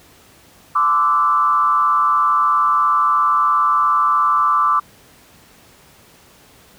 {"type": "tone with frequency modulation", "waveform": "sine", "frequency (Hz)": 1172, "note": "D6", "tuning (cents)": -4, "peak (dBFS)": -12, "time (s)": [0.75, 4.8], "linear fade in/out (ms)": 10, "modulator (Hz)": 143, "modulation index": 0.88, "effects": ["pink hiss -48 dBFS RMS until 6.78 s", "high-pass 60 Hz 12 dB/octave"]}